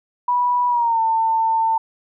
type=tone with pitch glide; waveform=sine; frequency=979 to 897.7 Hz; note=B5 to A5; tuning=-15 to +34 cents; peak=-15 dBFS; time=0.28-1.78 s; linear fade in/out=5 ms; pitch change=-151 cents; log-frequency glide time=0.68-1.01 s; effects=none